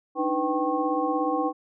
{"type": "tone cluster", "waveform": "sine", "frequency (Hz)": [295.9, 312.7, 498.2, 777, 1087], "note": ["D4", "D#4", "B4", "G5", "C#6"], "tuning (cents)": [13, 9, 15, -16, -34], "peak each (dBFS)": [-31, -28, -29, -28, -30], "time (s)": [0.15, 1.53], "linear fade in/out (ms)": 50, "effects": []}